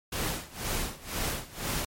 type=noise with tremolo; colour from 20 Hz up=pink; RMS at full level=-30 dBFS; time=0.12-1.85 s; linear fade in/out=5 ms; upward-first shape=sine; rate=2 Hz; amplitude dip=90%; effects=MP3 64 kbps